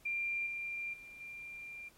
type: tone with level steps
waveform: sine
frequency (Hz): 2382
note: D7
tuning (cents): +24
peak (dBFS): -33 / -37 / -49 / -44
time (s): 0.05-1.89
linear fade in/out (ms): 10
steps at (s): 0.46 / 0.93 / 1.2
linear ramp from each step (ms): 10
effects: pink hiss -64 dBFS RMS until 1.97 s + MP3 64 kbps